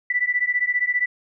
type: beating tone pair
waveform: sine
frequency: 1966 / 1981 Hz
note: B6 / B6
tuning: -8 / +5 cents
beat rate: 15 Hz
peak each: -22 dBFS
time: 0.1-1.06 s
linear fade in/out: 5 ms
effects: none